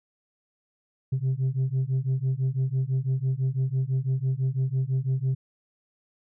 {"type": "beating tone pair", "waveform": "sine", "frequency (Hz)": [128.8, 134.8], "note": ["C3", "C#3"], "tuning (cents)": [-27, -48], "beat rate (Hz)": 6, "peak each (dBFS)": -24, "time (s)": [1.12, 5.35], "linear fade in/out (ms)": 10, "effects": ["tanh soft clip ceiling -20 dBFS"]}